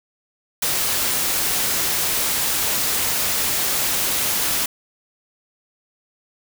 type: noise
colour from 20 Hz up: white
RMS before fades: -21 dBFS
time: 0.62-4.66 s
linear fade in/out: 5 ms
effects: none